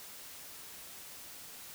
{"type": "silence", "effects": ["white hiss -49 dBFS RMS until 1.74 s"]}